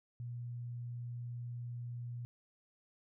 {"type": "tone", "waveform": "sine", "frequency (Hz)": 120.4, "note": "B2", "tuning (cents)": -44, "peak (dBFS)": -40, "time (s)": [0.2, 2.25], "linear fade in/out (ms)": 0, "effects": []}